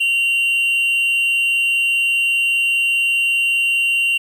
triangle tone pair together, 2765 / 3041 Hz, F7 / F#7, -18 / +47 cents, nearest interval major second, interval 165 cents, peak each -13 / -24 dBFS, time 0-4.18 s, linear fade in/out 10 ms, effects 8-bit

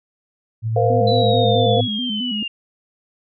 sine tone with tremolo, 112 Hz, A2, 31 cents sharp, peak -17 dBFS, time 0.62-1.88 s, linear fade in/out 50 ms, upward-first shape sine, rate 9.4 Hz, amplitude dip 25%
sine chord, Bb suspended second, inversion none, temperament equal with one note detuned, 466.2 / 513.4 / 698.5 Hz, Bb4 / C5 / F5, 0 / -33 / 0 cents, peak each -19 dBFS, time 0.76-1.81 s, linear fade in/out 5 ms
sine tone with vibrato, 229.1 Hz, A#3, 30 cents flat, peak -23 dBFS, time 0.9-2.43 s, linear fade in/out 2 ms, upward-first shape square, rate 4.6 Hz, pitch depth 140 cents each way
sine linear sweep, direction down, 4009 to 2779 Hz, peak -23 dBFS, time 1.07-2.48 s, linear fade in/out 5 ms
effects none

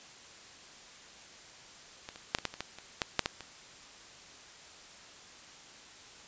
clicks, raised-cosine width 0.2 ms, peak -23 / -28 / -8 / -19 / -13 / -25 / -17 / -27 / -11 / -7 / -12 / -25 dBFS, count 12, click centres 2.089 / 2.159 / 2.349 / 2.386 / 2.453 / 2.54 / 2.606 / 2.786 / 3.018 / 3.193 / 3.259 / 3.407 s, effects white hiss -52 dBFS RMS until 6.27 s + resampled to 16000 Hz

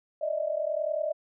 sine tone cluster, 581 / 611 / 652 Hz, D5 / D#5 / E5, -19 / -32 / -19 cents, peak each -34 / -29 / -32 dBFS, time 0.21-1.13 s, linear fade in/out 10 ms, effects none

